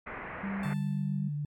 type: low-pass noise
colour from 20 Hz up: white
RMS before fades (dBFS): -41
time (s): 0.06-0.74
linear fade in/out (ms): 10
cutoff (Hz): 2200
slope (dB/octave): 48
type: tone with pitch glide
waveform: sine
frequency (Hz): 196.6 to 194.01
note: G3 to G3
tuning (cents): +5 to -18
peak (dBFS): -32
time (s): 0.43-1.29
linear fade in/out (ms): 10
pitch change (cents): -23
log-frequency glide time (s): 0.72-1.03
type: tone with exponential decay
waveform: 15% pulse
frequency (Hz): 880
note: A5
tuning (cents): 0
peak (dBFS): -38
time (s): 0.63-1.46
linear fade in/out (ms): 2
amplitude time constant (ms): 180
type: tone with vibrato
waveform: sine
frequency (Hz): 146.83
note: D3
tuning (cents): 0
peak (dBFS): -31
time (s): 0.65-1.45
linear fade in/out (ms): 2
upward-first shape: square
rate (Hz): 11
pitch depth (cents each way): 11
effects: none